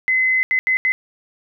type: tone bursts at uneven times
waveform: sine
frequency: 2041 Hz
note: C7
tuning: 44 cents flat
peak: -14 dBFS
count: 4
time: 0.08-0.43 / 0.51-0.59 / 0.67-0.77 / 0.85-0.92 s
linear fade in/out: 0 ms
effects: none